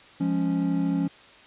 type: chord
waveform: triangle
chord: Db major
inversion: first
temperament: equal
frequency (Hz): 174.61 / 207.7 / 277.2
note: F3 / Ab3 / Db4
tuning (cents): 0 / 0 / 0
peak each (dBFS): -24 / -29 / -23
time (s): 0.2-1.08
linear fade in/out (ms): 10
effects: white hiss -50 dBFS RMS until 1.46 s + resampled to 8000 Hz